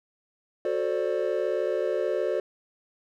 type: chord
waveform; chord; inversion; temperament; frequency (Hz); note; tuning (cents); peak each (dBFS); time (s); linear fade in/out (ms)
triangle; D dominant seventh; first; just; 367.1 / 440.5 / 528.6 / 587.3; F#4 / A4 / C5 / D5; -14 / +2 / +18 / 0; -28; 0.65-2.4; 2
effects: none

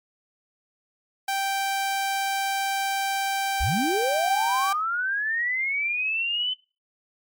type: tone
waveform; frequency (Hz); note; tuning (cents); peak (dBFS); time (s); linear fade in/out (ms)
sawtooth; 783; G5; -2; -20; 1.28-4.73; 5
type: linear sweep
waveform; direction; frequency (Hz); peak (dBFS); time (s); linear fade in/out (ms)
sine; up; 38.89 to 3048; -23; 3.6-6.54; 10
effects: noise-tail reverb RT60 0.3 s tail -20 dB re dry + MP3 96 kbps

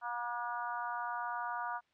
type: harmonic tone with a mistuned harmonic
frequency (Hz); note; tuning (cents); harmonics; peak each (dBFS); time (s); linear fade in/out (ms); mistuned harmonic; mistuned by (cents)
239.2; A#3; +45; 3 / 4 / 5 / 6 / 7; -42 / -39 / -42 / -42 / -55; 0.01-1.81; 50; 6; +16
effects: white hiss -73 dBFS RMS until 1.93 s + low-pass 3000 Hz 12 dB/octave

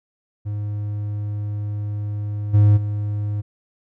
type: tone with level steps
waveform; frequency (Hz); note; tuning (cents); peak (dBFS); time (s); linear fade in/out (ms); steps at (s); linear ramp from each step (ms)
triangle; 103.83; G#2; 0; -21 / -8 / -19; 0.45-3.42; 20; 2.53 / 2.76; 20
effects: none

